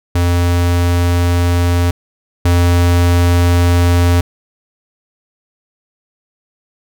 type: tone pair in turn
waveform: square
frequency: 87.31 / 87.31 Hz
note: F2 / F2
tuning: 0 / 0 cents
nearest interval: unison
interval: 0 cents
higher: neither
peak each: -11 / -9 dBFS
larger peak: second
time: 0.15-1.91 / 2.45-4.21 s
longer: neither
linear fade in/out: 5 ms
effects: none